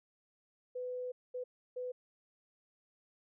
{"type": "tone bursts at uneven times", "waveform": "sine", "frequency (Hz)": 500, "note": "B4", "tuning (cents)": 21, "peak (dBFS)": -37, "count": 3, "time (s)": [[0.75, 1.12], [1.34, 1.44], [1.76, 1.92]], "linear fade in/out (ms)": 10, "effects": []}